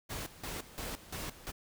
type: noise with tremolo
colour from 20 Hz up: pink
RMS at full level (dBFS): -40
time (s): 0.09-1.52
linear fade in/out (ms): 20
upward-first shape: square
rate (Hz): 2.9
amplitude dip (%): 80
effects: none